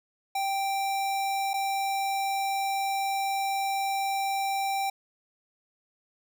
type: tone with dropouts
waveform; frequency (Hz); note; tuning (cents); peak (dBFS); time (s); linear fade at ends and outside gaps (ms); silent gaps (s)
square; 784; G5; 0; -27; 0.35-4.9; 5; 1.534-1.539
effects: none